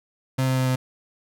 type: tone with pitch steps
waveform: 35% pulse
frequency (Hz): 131.2 / 130.37 / 129.54 / 128.72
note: C3 / C3 / C3 / C3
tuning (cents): +5 / -6 / -17 / -28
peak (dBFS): -18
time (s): 0.38-0.76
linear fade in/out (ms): 10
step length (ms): 95
effects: none